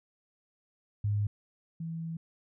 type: tone pair in turn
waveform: sine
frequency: 103.4 / 164.14 Hz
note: G#2 / E3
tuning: -7 / -7 cents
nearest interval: minor sixth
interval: 800 cents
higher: second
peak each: -26 / -34 dBFS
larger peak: first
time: 1.04-1.27 / 1.8-2.17 s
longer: second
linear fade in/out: 5 ms
effects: none